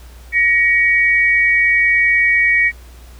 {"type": "tone pair together", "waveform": "sine", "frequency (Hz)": [1896, 2255], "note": ["A#6", "C#7"], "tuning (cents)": [29, 29], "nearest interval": "minor third", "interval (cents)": 300, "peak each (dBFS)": -13, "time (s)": [0.32, 2.72], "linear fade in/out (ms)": 50, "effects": ["added 60 Hz sine -36 dBFS peak until 3.19 s", "pink hiss -46 dBFS RMS until 3.19 s"]}